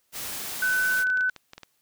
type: noise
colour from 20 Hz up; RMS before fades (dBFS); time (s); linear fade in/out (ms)
white; -34; 0.12-1.05; 50
type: tone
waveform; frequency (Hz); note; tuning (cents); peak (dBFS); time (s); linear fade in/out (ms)
sine; 1506; F#6; +30; -21; 0.62-1.3; 5
type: clicks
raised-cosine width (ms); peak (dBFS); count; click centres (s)
0.2; -24; 12; 0.855 / 0.923 / 1.023 / 1.07 / 1.101 / 1.173 / 1.209 / 1.295 / 1.363 / 1.534 / 1.58 / 1.633
effects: white hiss -70 dBFS RMS until 1.81 s